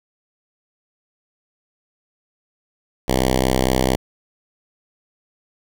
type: tone with notch filter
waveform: 5% pulse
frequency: 64.4 Hz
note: C2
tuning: 27 cents flat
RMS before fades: -18 dBFS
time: 3.08-3.96 s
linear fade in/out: 5 ms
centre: 1500 Hz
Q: 1.9
effects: none